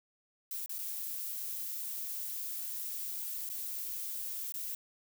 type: noise with dropouts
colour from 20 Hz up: violet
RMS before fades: -39 dBFS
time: 0.51-4.75 s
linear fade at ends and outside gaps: 2 ms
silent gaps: 0.661-0.694 / 0.784-0.788 / 3.491-3.498 / 4.522-4.54 s
effects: none